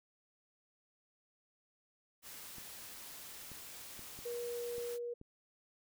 white noise, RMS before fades -50 dBFS, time 2.22-4.99 s, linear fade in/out 50 ms
clicks, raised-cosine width 3 ms, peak -40 dBFS, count 6, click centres 2.583 / 3.517 / 3.993 / 4.19 / 4.782 / 5.214 s
sine tone, 478.1 Hz, A#4, 44 cents sharp, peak -38 dBFS, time 4.25-5.14 s, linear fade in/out 10 ms
effects none

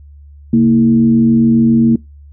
sine tone with frequency modulation, 230 Hz, A#3, 23 cents flat, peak -6 dBFS, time 0.53-1.96 s, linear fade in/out 5 ms, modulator 92.6 Hz, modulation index 0.6, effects noise-tail reverb RT60 0.2 s tail -23 dB re dry + added 72 Hz sine -35 dBFS peak until 2.32 s

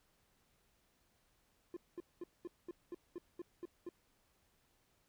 triangle tone bursts, 349.2 Hz, F4, in tune, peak -40 dBFS, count 10, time 1.74-3.89 s, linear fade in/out 2 ms, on 26 ms, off 210 ms, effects pink hiss -75 dBFS RMS until 5.08 s

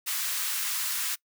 white high-pass noise, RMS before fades -30 dBFS, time 0.06-1.16 s, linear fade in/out 20 ms, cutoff 1100 Hz, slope 24 dB/octave, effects noise-tail reverb RT60 0.1 s tail -23 dB re dry

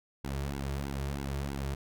sawtooth tone with flanger, 69.3 Hz, C#2, in tune, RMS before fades -35 dBFS, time 0.24-1.75 s, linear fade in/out 5 ms, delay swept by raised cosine 1.6 to 4 ms, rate 3.1 Hz, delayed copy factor -1, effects none

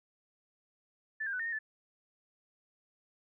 sine tone with pitch steps, 1755 / 1603 / 1496 / 1825 / 1851 / 1746 Hz, A6 / G6 / F#6 / A#6 / A#6 / A6, -5 / +38 / +19 / -37 / -13 / -14 cents, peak -33 dBFS, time 1.2-1.59 s, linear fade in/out 10 ms, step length 65 ms, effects none

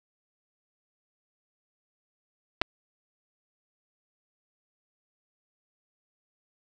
clicks, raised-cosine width 0.3 ms, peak -9 dBFS, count 2, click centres 2.615 / 2.618 s, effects none

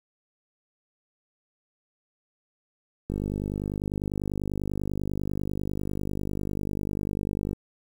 click train, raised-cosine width 3 ms, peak -17 dBFS, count 223, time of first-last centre 3.1-7.531 s, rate 50.1 Hz, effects 8-bit

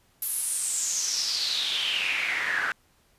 pink noise with band-pass filter sweep, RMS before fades -28 dBFS, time 0.22-2.72 s, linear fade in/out 2 ms, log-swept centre 12000 to 1500 Hz, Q 6, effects pink hiss -64 dBFS RMS until 3.18 s + resampled to 32000 Hz

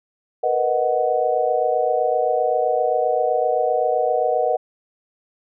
sine chord, B major seventh, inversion third, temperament equal, 466.2 / 493.9 / 622.3 / 740 Hz, A#4 / B4 / D#5 / F#5, 0 / 0 / 0 / 0 cents, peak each -25 / -22 / -22 / -21 dBFS, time 0.43-4.57 s, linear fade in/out 10 ms, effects none

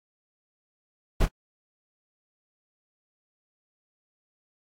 brown noise with echo, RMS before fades -20 dBFS, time 1.2-1.26 s, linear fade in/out 10 ms, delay 25 ms, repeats 1, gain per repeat -11 dB, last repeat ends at 1.285 s, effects AAC 48 kbps

